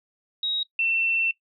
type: tone pair in turn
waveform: sine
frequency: 3800 / 2692 Hz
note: A#7 / E7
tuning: +33 / +36 cents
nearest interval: tritone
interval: 597 cents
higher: first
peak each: -24 / -21 dBFS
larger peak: second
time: 0.43-0.63 / 0.79-1.31 s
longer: second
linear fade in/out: 2 ms
effects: noise-tail reverb RT60 0.1 s tail -19 dB re dry